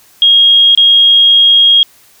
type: tone with dropouts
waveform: sine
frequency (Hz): 3265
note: G#7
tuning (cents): -30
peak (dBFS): -3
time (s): 0.22-1.83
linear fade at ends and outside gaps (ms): 1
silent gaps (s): 0.75-0.775
effects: white hiss -45 dBFS RMS until 2.2 s